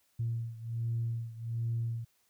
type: beating tone pair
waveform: sine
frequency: 115.4 / 116.7 Hz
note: A#2 / A#2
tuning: -17 / +2 cents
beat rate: 1.3 Hz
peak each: -33 / -36 dBFS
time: 0.19-2.05 s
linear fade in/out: 10 ms
effects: tanh soft clip ceiling -25 dBFS + white hiss -72 dBFS RMS until 2.29 s